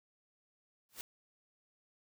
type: noise with exponential growth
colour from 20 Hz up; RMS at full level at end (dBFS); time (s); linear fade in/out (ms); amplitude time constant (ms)
white; -40; 0.89-1.01; 0; 25
effects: none